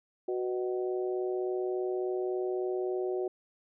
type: harmonic tone with a mistuned harmonic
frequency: 123.47 Hz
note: B2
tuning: in tune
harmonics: 3 / 4 / 5 / 6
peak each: -30 / -40 / -40 / -43 dBFS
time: 0.28-3.28 s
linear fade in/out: 5 ms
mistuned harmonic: 6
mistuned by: +27 cents
effects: none